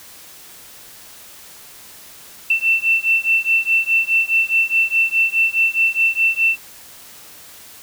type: beating tone pair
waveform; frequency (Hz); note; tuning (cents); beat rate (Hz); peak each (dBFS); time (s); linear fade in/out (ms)
sine; 2679 / 2683.8; E7 / E7; +27 / +30; 4.8; -17; 2.5-6.57; 5
effects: white hiss -41 dBFS RMS until 7.82 s